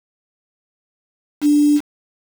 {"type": "tone with quantisation", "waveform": "sine", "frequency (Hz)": 293.9, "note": "D4", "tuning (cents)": 1, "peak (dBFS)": -10, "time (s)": [1.41, 1.81], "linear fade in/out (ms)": 50, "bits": 5, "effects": []}